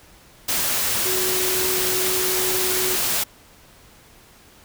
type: tone in noise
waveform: sine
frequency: 371.1 Hz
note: F#4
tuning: 5 cents sharp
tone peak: -26 dBFS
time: 1.05-2.96 s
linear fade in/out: 10 ms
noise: white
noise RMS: -22 dBFS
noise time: 0.48-3.24 s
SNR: -7 dB
effects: pink hiss -50 dBFS RMS until 4.64 s